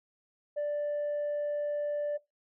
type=tone; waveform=sine; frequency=587.3 Hz; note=D5; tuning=in tune; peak=-27 dBFS; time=0.56-2.18 s; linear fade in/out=20 ms; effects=noise-tail reverb RT60 0.2 s tail -20 dB re dry + tanh soft clip ceiling -28 dBFS